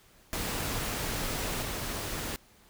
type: noise with level steps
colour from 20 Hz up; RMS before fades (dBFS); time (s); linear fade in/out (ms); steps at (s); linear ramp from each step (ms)
pink; -33 / -35; 0.33-2.36; 0; 1.62; 10
effects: pink hiss -60 dBFS RMS until 2.69 s